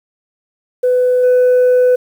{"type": "tone with level steps", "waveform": "sine", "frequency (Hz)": 500, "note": "B4", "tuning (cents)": 21, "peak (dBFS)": [-8, -5], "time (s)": [0.83, 1.96], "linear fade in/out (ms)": 10, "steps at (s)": 1.23, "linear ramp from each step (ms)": 10, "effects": ["tanh soft clip ceiling -6 dBFS", "7-bit"]}